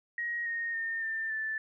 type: tone with pitch steps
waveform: sine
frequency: 1889 / 1855.5 / 1822.5 / 1790.2 / 1758.4 Hz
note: A#6 / A#6 / A#6 / A6 / A6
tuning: +22 / -9 / -40 / +29 / -2 cents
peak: -31 dBFS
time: 0.18-1.58 s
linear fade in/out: 2 ms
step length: 280 ms
effects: none